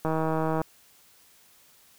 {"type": "click train", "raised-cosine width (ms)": 1, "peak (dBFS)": -14, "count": 91, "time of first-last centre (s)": [0.05, 0.616], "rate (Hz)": 159, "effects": ["white hiss -58 dBFS RMS until 1.98 s"]}